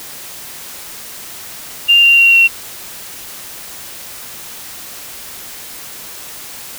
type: tone with pitch steps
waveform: sine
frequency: 2794 / 2773 / 2752 / 2732 Hz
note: F7 / F7 / F7 / F7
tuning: 0 / -13 / -26 / -39 cents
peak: -5 dBFS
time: 1.88-2.48 s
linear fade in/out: 20 ms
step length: 150 ms
effects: white hiss -31 dBFS RMS until 6.78 s